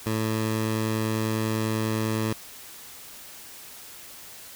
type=tone; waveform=15% pulse; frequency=110 Hz; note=A2; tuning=in tune; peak=-18 dBFS; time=0.06-2.33 s; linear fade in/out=5 ms; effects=white hiss -44 dBFS RMS until 4.55 s